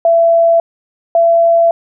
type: tone pair in turn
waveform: sine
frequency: 670 / 672.8 Hz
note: E5 / E5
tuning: +28 / +35 cents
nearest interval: unison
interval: 7 cents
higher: second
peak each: -6 dBFS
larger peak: neither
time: 0.05-0.6 / 1.15-1.71 s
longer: second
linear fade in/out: 2 ms
effects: none